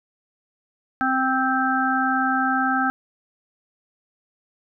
harmonic tone, 261.6 Hz, C4, in tune, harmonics 1 / 3 / 5 / 6, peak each -24 / -24 / -24 / -24 dBFS, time 1.01-2.9 s, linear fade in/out 0 ms, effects none

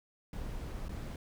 brown noise with dropouts, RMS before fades -40 dBFS, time 0.33-1.16 s, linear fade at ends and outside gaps 2 ms, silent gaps 0.884-0.892 s, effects none

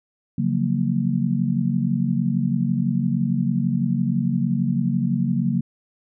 sine chord, Gb major seventh, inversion second, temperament just, 138.75 / 173.43 / 185 / 231.2 Hz, Db3 / F3 / Gb3 / Bb3, +2 / -12 / 0 / -14 cents, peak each -24 / -26 / -24 / -23 dBFS, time 0.38-5.61 s, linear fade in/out 5 ms, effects none

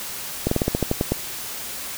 slowing click train, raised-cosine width 2 ms, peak -6 dBFS, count 10, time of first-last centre 0.47-1.12 s, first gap 44 ms, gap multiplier 1.12, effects white hiss -32 dBFS RMS until 1.97 s

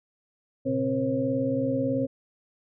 sine tone cluster, 116.8 / 135 / 265.2 / 478.1 / 541 Hz, A#2 / C#3 / C4 / A#4 / C#5, +4 / -45 / +23 / +44 / -42 cents, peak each -35 / -35 / -26 / -34 / -28 dBFS, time 0.65-2.07 s, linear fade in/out 20 ms, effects none

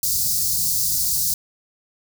white band-stop noise, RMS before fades -21 dBFS, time 0.03-1.34 s, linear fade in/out 2 ms, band 180 to 4400 Hz, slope 48 dB/octave, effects none

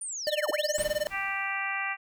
sine linear two-way sweep, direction down then up, 9480 to 261.6 to 9480 Hz, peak -33 dBFS, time 0.01-0.84 s, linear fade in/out 5 ms, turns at 0.5 s
square tone with tremolo, 601 Hz, D5, 40 cents sharp, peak -24 dBFS, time 0.27-1.07 s, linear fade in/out 0 ms, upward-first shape sine, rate 19 Hz, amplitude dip 100%
pink noise with exponential decay, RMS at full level -38 dBFS, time 0.78-1.8 s, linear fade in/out 1 ms, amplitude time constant 220 ms
harmonic tone, 392 Hz, G4, in tune, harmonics 2 / 3 / 4 / 5 / 6 / 7, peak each -37 / -37 / -37 / -33 / -35 / -38 dBFS, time 1.1-1.97 s, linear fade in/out 50 ms
effects none

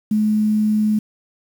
sine tone with quantisation, 213.6 Hz, G#3, 49 cents sharp, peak -14 dBFS, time 0.11-0.99 s, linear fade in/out 5 ms, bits 7, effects none

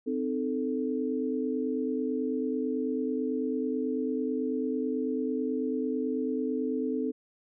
sine tone cluster, 257.8 / 306.9 / 439.4 Hz, C4 / D#4 / A4, -26 / -24 / -2 cents, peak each -30 / -34 / -32 dBFS, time 0.06-7.12 s, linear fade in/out 20 ms, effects none

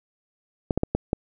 clicks, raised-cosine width 2 ms, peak -8 dBFS, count 5, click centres 0.708 / 0.776 / 0.834 / 0.95 / 1.131 s, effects none

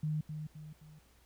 sine tone with echo, 153.2 Hz, D#3, 27 cents flat, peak -31 dBFS, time 0.03-0.21 s, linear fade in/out 5 ms, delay 260 ms, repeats 3, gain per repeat -7 dB, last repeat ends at 0.99 s, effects added 60 Hz sine -67 dBFS peak until 1.25 s + pink hiss -67 dBFS RMS until 1.25 s

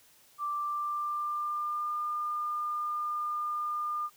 sine tone with pitch glide, 1174.7 to 1206.3 Hz, D6 to D6, 0 to +46 cents, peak -30 dBFS, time 0.38-4.1 s, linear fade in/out 50 ms, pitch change +46 cents, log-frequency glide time 0.5-1.96 s, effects white hiss -61 dBFS RMS until 4.16 s

